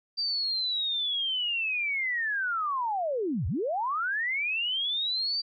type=linear two-way sweep; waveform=sine; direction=down then up; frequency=4699 to 68.1 to 4699 Hz; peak=-26 dBFS; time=0.17-5.42 s; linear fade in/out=20 ms; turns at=3.47 s; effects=MP3 64 kbps